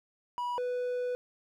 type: tone pair in turn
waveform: triangle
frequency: 975 / 494.9 Hz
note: B5 / B4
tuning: -23 / +4 cents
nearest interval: octave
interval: 1173 cents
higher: first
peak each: -29 / -28 dBFS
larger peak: second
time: 0.38-0.58 / 0.58-1.15 s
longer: second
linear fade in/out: 0 ms
effects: none